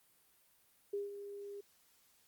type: tone with ADSR envelope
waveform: sine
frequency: 404.4 Hz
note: G#4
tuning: 46 cents flat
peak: -34 dBFS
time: 0.93-1.61 s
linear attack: 8 ms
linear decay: 160 ms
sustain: -10 dB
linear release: 8 ms
effects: white hiss -70 dBFS RMS until 2.27 s + Opus 32 kbps